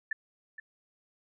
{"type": "tone with echo", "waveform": "sine", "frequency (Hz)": 1760, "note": "A6", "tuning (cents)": 0, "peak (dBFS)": -28, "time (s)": [0.11, 0.13], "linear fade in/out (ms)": 5, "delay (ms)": 470, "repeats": 1, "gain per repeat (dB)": -12, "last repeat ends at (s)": 0.6, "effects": []}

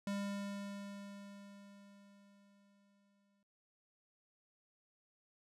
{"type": "tone with exponential decay", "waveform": "square", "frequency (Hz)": 200.4, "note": "G3", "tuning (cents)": 38, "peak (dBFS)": -37, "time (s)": [0.07, 3.43], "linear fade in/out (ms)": 2, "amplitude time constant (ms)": 730, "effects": ["noise-tail reverb RT60 1.0 s tail -24 dB re dry", "low-pass 10000 Hz 12 dB/octave"]}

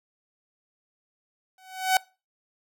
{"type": "tone with exponential growth", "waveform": "sawtooth", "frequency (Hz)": 752, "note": "F#5", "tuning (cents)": 28, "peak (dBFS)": -12, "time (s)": [1.58, 1.97], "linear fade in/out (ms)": 2, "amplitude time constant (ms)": 83, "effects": ["noise-tail reverb RT60 0.3 s tail -23 dB re dry"]}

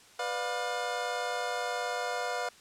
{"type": "chord", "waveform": "25% pulse", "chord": "B diminished", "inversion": "none", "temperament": "just", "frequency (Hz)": [493.9, 592.7, 711.2], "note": ["B4", "D5", "F5"], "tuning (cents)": [0, 16, 31], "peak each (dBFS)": [-32, -35, -30], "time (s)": [0.19, 2.49], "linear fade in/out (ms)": 5, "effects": ["white hiss -56 dBFS RMS until 2.6 s", "low-pass 8000 Hz 12 dB/octave"]}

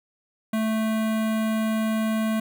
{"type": "tone with notch filter", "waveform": "square", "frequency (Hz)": 220, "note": "A3", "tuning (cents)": 0, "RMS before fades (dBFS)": -24, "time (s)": [0.53, 2.4], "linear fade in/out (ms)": 5, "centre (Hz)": 5300, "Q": 1.2, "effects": []}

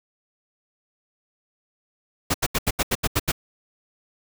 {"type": "noise bursts", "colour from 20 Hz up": "pink", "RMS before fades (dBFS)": -21, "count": 9, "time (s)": [2.3, 3.319], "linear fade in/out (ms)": 10, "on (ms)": 43, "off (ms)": 79, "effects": []}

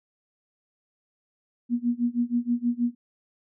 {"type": "tone with tremolo", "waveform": "sine", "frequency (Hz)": 240, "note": "B3", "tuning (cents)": -49, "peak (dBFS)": -19, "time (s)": [1.69, 2.95], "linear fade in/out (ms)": 50, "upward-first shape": "sine", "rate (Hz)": 6.3, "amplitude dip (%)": 95, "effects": []}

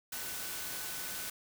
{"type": "tone in noise", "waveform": "sine", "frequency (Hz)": 1496, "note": "F#6", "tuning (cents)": 19, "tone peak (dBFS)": -50, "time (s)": [0.12, 1.3], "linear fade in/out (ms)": 5, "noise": "white", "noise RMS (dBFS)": -40, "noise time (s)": [0.12, 1.3], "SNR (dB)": -13, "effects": []}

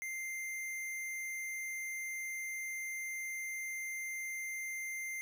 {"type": "tone", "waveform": "square", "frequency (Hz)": 2093, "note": "C7", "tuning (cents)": 0, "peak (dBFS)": -39, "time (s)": [0.02, 5.21], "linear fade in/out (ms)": 0, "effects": []}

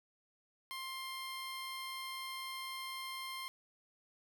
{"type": "tone", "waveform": "15% pulse", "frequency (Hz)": 1056, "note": "C6", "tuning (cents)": 16, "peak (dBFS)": -35, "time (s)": [0.71, 3.48], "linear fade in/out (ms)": 0, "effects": []}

